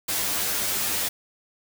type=noise with comb filter; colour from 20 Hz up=white; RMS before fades=-26 dBFS; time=0.08-1.09 s; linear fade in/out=10 ms; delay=10 ms; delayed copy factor=+0.65; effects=none